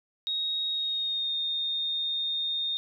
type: tone with pitch glide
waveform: sine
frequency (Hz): 3763 to 3671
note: A#7 to A#7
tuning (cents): +16 to -27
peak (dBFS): -27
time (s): 0.27-2.77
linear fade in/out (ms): 0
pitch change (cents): -43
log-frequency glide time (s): 0.7-1.34
effects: 11-bit